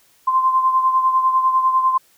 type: beating tone pair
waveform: sine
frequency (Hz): 1041 / 1051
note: C6 / C6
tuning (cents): -9 / +7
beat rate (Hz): 10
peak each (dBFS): -14 / -22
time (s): 0.27-1.98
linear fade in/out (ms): 10
effects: white hiss -56 dBFS RMS until 2.17 s